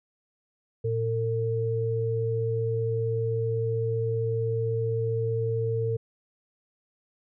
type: tone pair together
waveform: sine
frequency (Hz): 114 / 452.6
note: A#2 / A4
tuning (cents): -38 / +49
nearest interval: 2 octaves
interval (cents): 2387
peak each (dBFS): -27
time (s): 0.84-5.97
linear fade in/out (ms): 10
effects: none